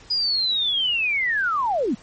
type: linear sweep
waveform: sine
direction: down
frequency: 4978 to 188.3 Hz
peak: -19 dBFS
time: 0.1-1.95 s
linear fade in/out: 10 ms
effects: pink hiss -48 dBFS RMS until 2.02 s + MP3 32 kbps